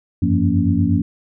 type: tone cluster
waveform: sine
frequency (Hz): 91.2 / 99.6 / 173.4 / 232.8 / 281.5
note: F#2 / G2 / F3 / A#3 / C#4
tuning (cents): -24 / +28 / -12 / -2 / +27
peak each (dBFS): -20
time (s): 0.22-1.02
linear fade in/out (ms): 5
effects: none